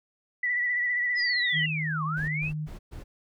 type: tone with vibrato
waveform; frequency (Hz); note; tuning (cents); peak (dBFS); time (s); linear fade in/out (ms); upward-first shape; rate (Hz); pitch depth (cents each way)
sine; 1958; B6; -15; -24; 0.43-1.66; 5; triangle; 15; 45
type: linear two-way sweep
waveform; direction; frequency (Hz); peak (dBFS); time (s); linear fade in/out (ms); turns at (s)
sine; down then up; 5190 to 1046.5 to 2720; -29; 1.15-2.52; 50; 2.04
type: tone with pitch glide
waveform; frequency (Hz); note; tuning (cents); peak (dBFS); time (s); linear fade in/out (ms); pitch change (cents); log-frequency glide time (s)
sine; 155.9 to 153.13; D#3 to D#3; +4 to -27; -29; 1.52-2.69; 50; -31; 2.12-2.24
type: noise bursts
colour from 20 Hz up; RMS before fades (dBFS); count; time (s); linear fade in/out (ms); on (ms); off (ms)
brown; -40; 4; 2.16-3.04; 20; 130; 120
effects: none